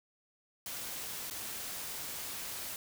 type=noise with dropouts; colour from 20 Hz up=white; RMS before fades=-41 dBFS; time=0.66-2.76 s; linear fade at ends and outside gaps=1 ms; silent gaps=1.3-1.309 s; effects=none